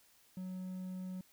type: tone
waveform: triangle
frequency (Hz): 185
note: F#3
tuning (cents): 0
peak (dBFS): -38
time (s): 0.37-1.21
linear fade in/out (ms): 2
effects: white hiss -67 dBFS RMS until 1.32 s